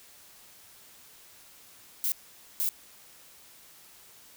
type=noise bursts at uneven times; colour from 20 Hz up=violet; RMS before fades=-28 dBFS; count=2; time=2.04-2.12 / 2.6-2.69 s; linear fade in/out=0 ms; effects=white hiss -54 dBFS RMS until 4.36 s